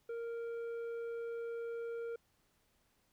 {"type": "tone with tanh clipping", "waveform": "sine", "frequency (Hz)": 464.9, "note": "A#4", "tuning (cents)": -5, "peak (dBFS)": -40, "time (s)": [0.09, 2.16], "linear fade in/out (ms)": 5, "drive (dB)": 7, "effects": ["pink hiss -75 dBFS RMS until 3.12 s"]}